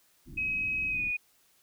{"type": "low-pass noise", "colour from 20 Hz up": "pink", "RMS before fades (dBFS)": -45, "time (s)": [0.25, 1.12], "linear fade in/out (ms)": 50, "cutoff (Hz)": 350, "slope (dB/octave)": 96}
{"type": "tone with pitch glide", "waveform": "sine", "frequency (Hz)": [2544, 2467], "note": ["D#7", "D#7"], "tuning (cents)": [38, -15], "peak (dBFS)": -28, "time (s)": [0.37, 1.17], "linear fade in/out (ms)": 10, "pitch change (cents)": -53, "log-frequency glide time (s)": [0.88, 1.03]}
{"effects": ["white hiss -66 dBFS RMS until 1.62 s"]}